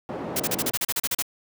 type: band-pass noise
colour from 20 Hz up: white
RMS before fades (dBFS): -32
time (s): 0.09-0.71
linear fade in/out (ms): 0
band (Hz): 160 to 490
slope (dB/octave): 12
type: noise bursts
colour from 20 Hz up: white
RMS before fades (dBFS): -25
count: 12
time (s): 0.36-1.224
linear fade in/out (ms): 5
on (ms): 39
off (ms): 36
effects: none